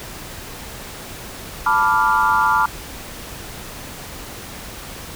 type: chord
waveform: sine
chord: B half-diminished seventh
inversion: third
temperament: equal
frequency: 880 / 987.8 / 1174.7 / 1396.9 Hz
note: A5 / B5 / D6 / F6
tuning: 0 / 0 / 0 / 0 cents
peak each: -19 dBFS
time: 1.66-2.66 s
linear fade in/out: 5 ms
effects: pink hiss -34 dBFS RMS until 5.15 s